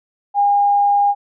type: tone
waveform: sine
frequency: 811 Hz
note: G#5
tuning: 41 cents flat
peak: -11 dBFS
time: 0.34-1.15 s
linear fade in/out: 50 ms
effects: none